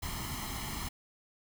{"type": "noise with comb filter", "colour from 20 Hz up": "pink", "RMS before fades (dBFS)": -38, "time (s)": [0.02, 0.89], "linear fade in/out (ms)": 10, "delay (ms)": 0.97, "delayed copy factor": 0.75, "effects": []}